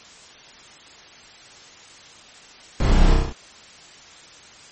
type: noise with echo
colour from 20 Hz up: brown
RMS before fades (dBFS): -18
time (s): 2.8-3.14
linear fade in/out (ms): 2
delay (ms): 31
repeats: 6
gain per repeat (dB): -2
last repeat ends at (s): 3.326
effects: white hiss -45 dBFS RMS until 4.71 s + MP3 32 kbps